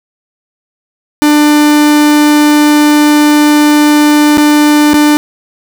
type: tone with dropouts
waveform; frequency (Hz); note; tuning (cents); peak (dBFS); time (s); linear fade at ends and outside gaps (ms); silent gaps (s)
45% pulse; 297.5; D4; +22; -4; 1.22-5.17; 0; 4.373-4.38 / 4.934-4.941
effects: 7-bit